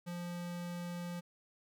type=tone; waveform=square; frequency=174.61 Hz; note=F3; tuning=in tune; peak=-40 dBFS; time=0.06-1.21 s; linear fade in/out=20 ms; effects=none